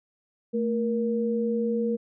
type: tone pair together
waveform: sine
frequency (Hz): 222.8 / 472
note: A3 / A#4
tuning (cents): +22 / +22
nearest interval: octave + minor second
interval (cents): 1300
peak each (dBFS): -26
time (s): 0.53-1.97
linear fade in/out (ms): 20
effects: none